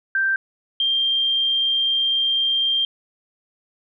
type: tone pair in turn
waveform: sine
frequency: 1568 / 3182 Hz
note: G6 / G7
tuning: 0 / +25 cents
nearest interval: octave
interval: 1225 cents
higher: second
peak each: -17 dBFS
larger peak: neither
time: 0.15-0.36 / 0.8-2.85 s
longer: second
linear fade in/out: 2 ms
effects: none